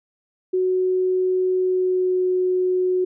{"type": "tone with pitch glide", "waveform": "sine", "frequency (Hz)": [370, 367], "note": ["F#4", "F#4"], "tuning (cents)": [0, -14], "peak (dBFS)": -17, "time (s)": [0.53, 3.05], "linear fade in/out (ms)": 10, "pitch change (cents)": -14, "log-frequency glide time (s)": [1.56, 2.26], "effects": []}